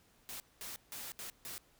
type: noise bursts at uneven times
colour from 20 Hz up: white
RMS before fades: -45 dBFS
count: 5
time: 0.29-0.4 / 0.61-0.76 / 0.92-1.12 / 1.19-1.3 / 1.45-1.58 s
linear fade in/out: 0 ms
effects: pink hiss -68 dBFS RMS until 1.79 s